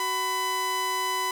sawtooth tone pair together, 374.6 / 1000 Hz, F#4 / B5, +21 / +21 cents, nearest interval octave + perfect fourth, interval 1700 cents, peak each -31 / -22 dBFS, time 0-1.31 s, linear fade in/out 2 ms, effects none

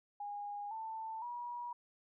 sine tone with pitch steps, 819 / 888 / 962.8 Hz, G#5 / A5 / B5, -24 / +16 / -44 cents, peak -40 dBFS, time 0.2-1.73 s, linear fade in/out 5 ms, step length 510 ms, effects none

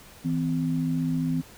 sine tone pair together, 161.7 / 256.7 Hz, E3 / C4, -33 / -33 cents, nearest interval minor sixth, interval 800 cents, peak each -26 dBFS, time 0.24-1.42 s, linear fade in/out 20 ms, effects pink hiss -49 dBFS RMS until 1.57 s

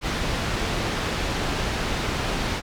pink low-pass noise, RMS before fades -26 dBFS, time 0.01-2.62 s, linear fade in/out 50 ms, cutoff 4700 Hz, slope 12 dB/octave, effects none

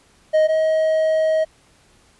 triangle tone pair in turn, 624 / 632.7 Hz, D#5 / D#5, +5 / +29 cents, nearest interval unison, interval 24 cents, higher second, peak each -10 / -13 dBFS, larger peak first, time 0.33-0.48 / 0.48-1.45 s, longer second, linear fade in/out 20 ms, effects pink hiss -55 dBFS RMS until 2.19 s + resampled to 24000 Hz

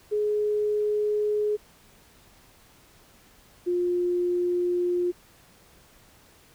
sine tone pair in turn, 420.1 / 354.1 Hz, G#4 / F4, +20 / +24 cents, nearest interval minor third, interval 296 cents, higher first, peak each -22 dBFS, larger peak neither, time 0.11-1.57 / 3.66-5.12 s, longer neither, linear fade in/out 20 ms, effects pink hiss -56 dBFS RMS until 6.54 s

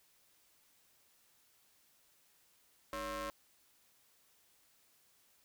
sawtooth ring-modulated tone, 255.4 Hz, C4, 42 cents flat, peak -32 dBFS, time 2.93-3.3 s, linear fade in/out 0 ms, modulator 817 Hz, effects white hiss -70 dBFS RMS until 5.44 s

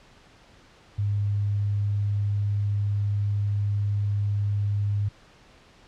sine tone, 102.1 Hz, G#2, 29 cents flat, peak -22 dBFS, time 0.98-5.09 s, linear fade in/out 10 ms, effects pink hiss -54 dBFS RMS until 5.87 s + low-pass 5000 Hz 12 dB/octave

